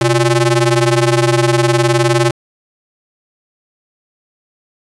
sawtooth ring-modulated tone, 237.5 Hz, A#3, 33 cents sharp, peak -3 dBFS, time 0.01-2.31 s, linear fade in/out 5 ms, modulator 109 Hz, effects resampled to 24000 Hz

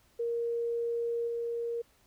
sine tone with level steps, 468.3 Hz, A#4, 8 cents sharp, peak -29 / -31 dBFS, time 0.19-1.82 s, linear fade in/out 10 ms, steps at 1.27 s, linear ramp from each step 10 ms, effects pink hiss -66 dBFS RMS until 2.06 s

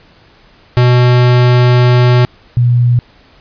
square / sine tone pair in turn, 123.47 / 121.42 Hz, B2 / B2, 0 / -29 cents, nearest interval unison, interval 29 cents, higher first, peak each -6 dBFS, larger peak neither, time 0.77-2.25 / 2.57-2.99 s, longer first, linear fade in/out 0 ms, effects pink hiss -45 dBFS RMS until 3.4 s + resampled to 11025 Hz

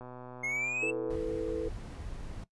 click train, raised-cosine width 1 ms, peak -32 dBFS, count 144, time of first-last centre 0.01-1.154 s, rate 125 Hz
triangle exponential sweep, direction up, 2136 to 2673 Hz, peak -29 dBFS, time 0.43-0.91 s, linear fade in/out 10 ms
sine chord, E suspended fourth, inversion none, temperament equal, 329.6 / 440 / 493.9 Hz, E4 / A4 / B4, 0 / 0 / 0 cents, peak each -37 / -33 / -36 dBFS, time 0.82-1.69 s, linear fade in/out 10 ms
brown noise, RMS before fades -41 dBFS, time 1.1-2.44 s, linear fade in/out 5 ms
effects noise-tail reverb RT60 0.1 s tail -17 dB re dry + resampled to 24000 Hz

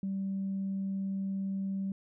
sine tone, 194.1 Hz, G3, 17 cents flat, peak -30 dBFS, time 0.03-1.92 s, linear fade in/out 2 ms, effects tanh soft clip ceiling -27 dBFS

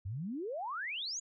sine exponential sweep, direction up, 87.31 to 7040 Hz, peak -36 dBFS, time 0.05-1.2 s, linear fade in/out 10 ms, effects none

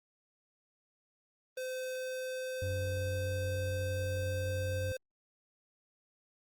square tone with pitch glide, 514 to 518.8 Hz, C5 to C5, -31 to -15 cents, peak -37 dBFS, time 1.57-4.97 s, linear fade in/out 5 ms, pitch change +16 cents, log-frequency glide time 1.99-4.42 s
triangle tone, 94.6 Hz, F#2, 39 cents sharp, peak -32 dBFS, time 2.62-4.92 s, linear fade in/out 0 ms
effects Opus 32 kbps

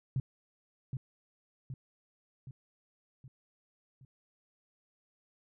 sine tone with echo, 130.81 Hz, C3, in tune, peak -28 dBFS, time 0.16-0.2 s, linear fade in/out 2 ms, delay 770 ms, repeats 5, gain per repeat -5 dB, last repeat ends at 4.05 s, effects none

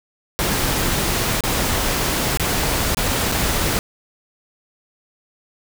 pink noise with dropouts, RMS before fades -20 dBFS, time 0.39-3.79 s, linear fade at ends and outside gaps 0 ms, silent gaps 1.407-1.437 / 2.373-2.397 / 2.947-2.971 / 3.316-3.322 s, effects none

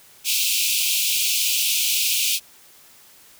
pink high-pass noise, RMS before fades -21 dBFS, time 0.24-2.4 s, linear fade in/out 50 ms, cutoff 2400 Hz, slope 96 dB/octave, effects white hiss -50 dBFS RMS until 3.39 s

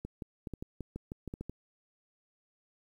clicks, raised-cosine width 3 ms, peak -26 dBFS, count 12, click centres 0.05 / 0.222 / 0.472 / 0.537 / 0.625 / 0.807 / 0.96 / 1.119 / 1.277 / 1.339 / 1.41 / 1.496 s, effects 10-bit

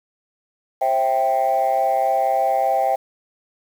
sine chord, C major, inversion none, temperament equal with one note detuned, 531.2 / 659.3 / 784 Hz, C5 / E5 / G5, +26 / 0 / 0 cents, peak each -22 / -20 / -17 dBFS, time 0.81-2.96 s, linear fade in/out 10 ms, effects tanh soft clip ceiling -11 dBFS + 7-bit

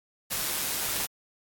white noise with amplitude modulation, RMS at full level -28 dBFS, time 0.3-1.07 s, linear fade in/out 20 ms, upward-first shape sine, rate 143 Hz, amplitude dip 35%, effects AAC 64 kbps

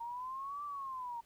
sine linear two-way sweep, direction up then down, 922 to 1174.7 to 922 Hz, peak -39 dBFS, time 0-1.21 s, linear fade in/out 10 ms, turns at 0.64 s, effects pink hiss -69 dBFS RMS until 1.25 s

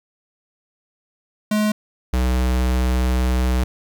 square tone pair in turn, 212 / 62.85 Hz, G#3 / B1, +36 / +31 cents, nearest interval octave + major sixth, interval 2105 cents, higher first, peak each -17 dBFS, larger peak neither, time 1.51-1.72 / 2.13-3.64 s, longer second, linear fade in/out 5 ms, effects 9-bit

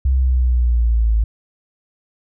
sine linear sweep, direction down, 66.4 to 53.6 Hz, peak -12 dBFS, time 0.05-1.24 s, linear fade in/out 5 ms, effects none

